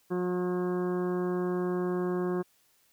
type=harmonic tone; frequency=180 Hz; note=F#3; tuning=47 cents flat; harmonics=1 / 2 / 3 / 4 / 5 / 6 / 7 / 8 / 9; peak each=-32 / -29 / -43 / -43 / -49 / -42 / -49 / -52 / -48 dBFS; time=0.1-2.43 s; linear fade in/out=20 ms; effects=white hiss -67 dBFS RMS until 2.92 s